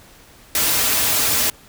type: noise with comb filter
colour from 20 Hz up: white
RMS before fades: -18 dBFS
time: 0.55-1.5 s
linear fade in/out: 2 ms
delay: 5.5 ms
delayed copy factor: -0.6
effects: pink hiss -47 dBFS RMS until 1.68 s